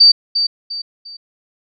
sine tone with echo, 4623 Hz, D8, 28 cents flat, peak -4 dBFS, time 0-0.12 s, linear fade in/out 10 ms, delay 350 ms, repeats 3, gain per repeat -9 dB, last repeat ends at 1.17 s, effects none

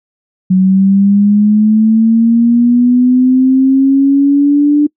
sine linear sweep, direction up, 185 to 296.3 Hz, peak -5 dBFS, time 0.5-4.87 s, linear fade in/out 10 ms, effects noise-tail reverb RT60 0.1 s tail -25 dB re dry

